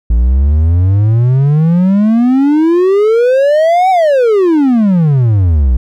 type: exponential two-way sweep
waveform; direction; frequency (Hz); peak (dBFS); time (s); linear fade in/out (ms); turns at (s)
triangle; up then down; 55.3 to 769 to 58; -4; 0.1-5.77; 5; 3.9
effects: none